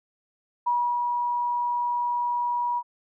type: tone with ADSR envelope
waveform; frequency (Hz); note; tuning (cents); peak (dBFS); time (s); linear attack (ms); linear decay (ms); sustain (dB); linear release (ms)
sine; 965; B5; -40; -20; 0.66-2.83; 13; 300; -3; 55
effects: none